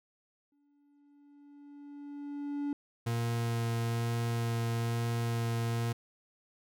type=tone with exponential growth; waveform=triangle; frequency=287.2 Hz; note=D4; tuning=39 cents flat; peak=-28 dBFS; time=0.52-2.73 s; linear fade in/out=2 ms; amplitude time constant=480 ms
type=tone with vibrato; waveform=40% pulse; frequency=116.54 Hz; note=A#2; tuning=in tune; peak=-29 dBFS; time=3.06-5.93 s; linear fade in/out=10 ms; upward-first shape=sine; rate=1.1 Hz; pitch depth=9 cents each way
effects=none